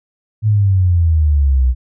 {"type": "exponential sweep", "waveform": "sine", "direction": "down", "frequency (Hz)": [110, 61], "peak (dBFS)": -9, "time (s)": [0.42, 1.75], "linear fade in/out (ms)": 50, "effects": []}